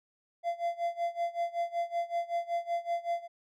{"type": "tone with tremolo", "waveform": "triangle", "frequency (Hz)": 686, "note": "F5", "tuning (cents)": -31, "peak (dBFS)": -25, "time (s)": [0.43, 3.28], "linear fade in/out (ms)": 50, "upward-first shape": "sine", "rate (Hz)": 5.3, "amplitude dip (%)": 90, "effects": []}